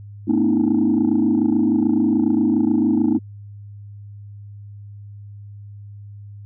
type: tone cluster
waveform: sine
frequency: 220.9 / 250.4 / 296.6 / 323.6 Hz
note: A3 / B3 / D4 / E4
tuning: +7 / +24 / +17 / -32 cents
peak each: -19 dBFS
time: 0.27-3.19 s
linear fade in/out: 20 ms
effects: tanh soft clip ceiling -9 dBFS + added 102 Hz sine -35 dBFS peak until 6.45 s